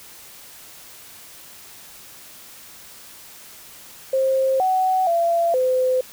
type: tone with pitch steps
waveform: sine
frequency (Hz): 530 / 750 / 679 / 512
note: C5 / F#5 / F5 / C5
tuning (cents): +22 / +23 / -49 / -38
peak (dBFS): -16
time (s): 4.13-6.01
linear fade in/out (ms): 5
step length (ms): 470
effects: white hiss -43 dBFS RMS until 6.12 s